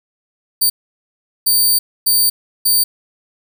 10% pulse tone bursts at uneven times, 4600 Hz, D8, 37 cents flat, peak -4 dBFS, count 4, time 0.61-0.7 / 1.46-1.79 / 2.06-2.3 / 2.65-2.84 s, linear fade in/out 10 ms, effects none

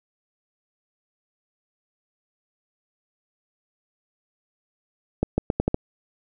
accelerating click train, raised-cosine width 2 ms, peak -7 dBFS, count 6, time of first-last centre 5.23-5.744 s, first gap 150 ms, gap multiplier 0.81, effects none

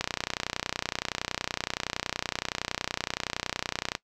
click train, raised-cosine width 0.2 ms, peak -10 dBFS, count 122, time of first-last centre 0.01-3.951 s, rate 30.7 Hz, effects noise-tail reverb RT60 0.1 s tail -19 dB re dry

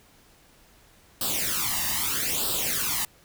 white noise with flanger, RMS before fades -27 dBFS, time 1.21-3.05 s, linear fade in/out 2 ms, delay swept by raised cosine 0.23 to 1.08 ms, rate 0.79 Hz, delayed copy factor +0.8, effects pink hiss -57 dBFS RMS until 3.24 s

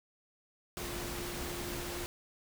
sine tone in noise, 350 Hz, F4, 4 cents sharp, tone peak -43 dBFS, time 0.77-2.06 s, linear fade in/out 0 ms, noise pink, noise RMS -40 dBFS, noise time 0.77-2.06 s, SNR -6 dB, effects none

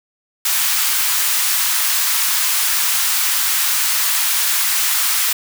white high-pass noise, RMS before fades -17 dBFS, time 0.45-5.33 s, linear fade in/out 5 ms, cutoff 950 Hz, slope 24 dB/octave, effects none

